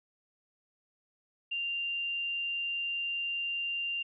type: tone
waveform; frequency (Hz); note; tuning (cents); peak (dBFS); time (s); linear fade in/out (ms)
sine; 2785; F7; -5; -31; 1.51-4.03; 10
effects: none